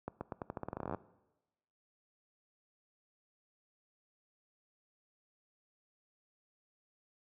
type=accelerating click train; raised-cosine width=1 ms; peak=-24 dBFS; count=19; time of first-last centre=0.08-0.947 s; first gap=130 ms; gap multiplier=0.86; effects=noise-tail reverb RT60 1.0 s tail -19 dB re dry + high-pass 80 Hz 12 dB/octave

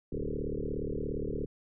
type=tone with frequency modulation; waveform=sine; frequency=214.7 Hz; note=A3; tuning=42 cents flat; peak=-31 dBFS; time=0.12-1.46 s; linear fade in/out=5 ms; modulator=37.1 Hz; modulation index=6.8; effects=none

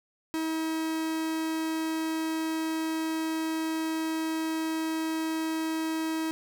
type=tone; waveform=45% pulse; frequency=320.1 Hz; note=D#4; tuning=49 cents sharp; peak=-28 dBFS; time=0.34-6.31 s; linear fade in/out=0 ms; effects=none

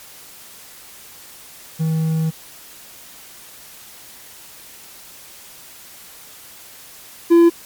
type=tone pair in turn; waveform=triangle; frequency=160 / 339 Hz; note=D#3 / E4; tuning=+49 / +49 cents; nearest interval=octave + minor second; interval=1300 cents; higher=second; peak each=-14 / -5 dBFS; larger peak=second; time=1.79-2.31 / 7.3-7.5 s; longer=first; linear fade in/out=20 ms; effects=white hiss -41 dBFS RMS until 7.65 s + MP3 96 kbps

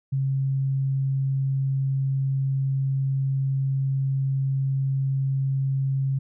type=tone; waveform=sine; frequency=135.3 Hz; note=C#3; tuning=42 cents flat; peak=-21 dBFS; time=0.12-6.19 s; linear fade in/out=10 ms; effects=none

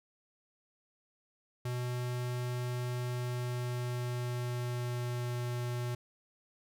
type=tone with pitch glide; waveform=square; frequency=123.47 to 121.91 Hz; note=B2 to B2; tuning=0 to -22 cents; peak=-34 dBFS; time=1.65-5.95 s; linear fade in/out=5 ms; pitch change=-22 cents; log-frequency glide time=3.08-5.4 s; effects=none

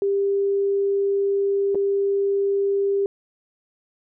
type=tone with dropouts; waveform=sine; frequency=397.4 Hz; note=G4; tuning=24 cents sharp; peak=-18 dBFS; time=0.02-3.06 s; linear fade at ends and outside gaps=1 ms; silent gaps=1.747-1.754 s; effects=none

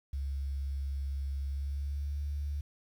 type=tone with pitch glide; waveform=sine; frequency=68.9 to 72.2 Hz; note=C#2 to D2; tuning=-10 to -29 cents; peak=-32 dBFS; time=0.13-2.61 s; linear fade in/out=5 ms; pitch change=+81 cents; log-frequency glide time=1.43-2.21 s; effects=10-bit

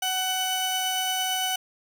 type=tone pair together; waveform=sawtooth; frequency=748.7 / 2986 Hz; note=F#5 / F#7; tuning=+20 / +15 cents; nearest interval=2 octaves; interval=2395 cents; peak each=-24 dBFS; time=0.02-1.56 s; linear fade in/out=5 ms; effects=none

